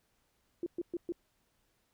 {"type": "tone bursts", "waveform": "sine", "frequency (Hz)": 344.3, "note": "F4", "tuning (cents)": -25, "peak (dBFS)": -32, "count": 4, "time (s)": [0.63, 1.122], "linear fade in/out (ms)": 2, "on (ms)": 33, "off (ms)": 120, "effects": ["pink hiss -75 dBFS RMS until 1.93 s"]}